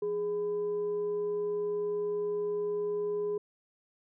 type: tone with frequency modulation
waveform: sine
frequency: 415.3 Hz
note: G#4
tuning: in tune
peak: -29 dBFS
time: 0.02-3.38 s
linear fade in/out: 5 ms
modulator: 590 Hz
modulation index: 0.21
effects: none